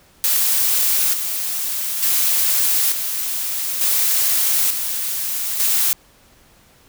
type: noise with tremolo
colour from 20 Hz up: blue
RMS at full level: -17 dBFS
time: 0.24-5.93 s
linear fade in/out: 0 ms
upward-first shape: square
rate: 0.56 Hz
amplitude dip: 50%
effects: pink hiss -52 dBFS RMS until 6.88 s